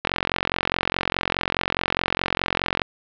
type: click train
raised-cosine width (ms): 0.3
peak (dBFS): -3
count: 125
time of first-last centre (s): 0.05-2.818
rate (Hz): 44.8
effects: low-pass 4000 Hz 12 dB/octave